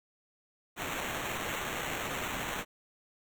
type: noise with sample-and-hold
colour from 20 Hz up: violet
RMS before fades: -36 dBFS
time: 0.76-2.65 s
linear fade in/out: 50 ms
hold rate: 4900 Hz
effects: none